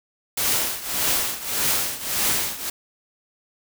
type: noise with tremolo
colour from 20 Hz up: white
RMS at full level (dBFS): -20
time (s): 0.37-2.7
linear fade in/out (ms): 5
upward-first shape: triangle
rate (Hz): 1.7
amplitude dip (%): 85
effects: none